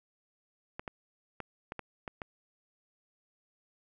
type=clicks; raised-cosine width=0.5 ms; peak=-23 dBFS; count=7; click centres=0.795 / 0.878 / 1.403 / 1.721 / 1.793 / 2.078 / 2.218 s; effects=none